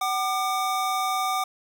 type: tone pair together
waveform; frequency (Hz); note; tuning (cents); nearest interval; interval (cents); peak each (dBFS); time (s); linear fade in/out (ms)
square; 756 / 1200; F#5 / D6; +37 / +37; minor sixth; 800; -27; 0.01-1.44; 5
effects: none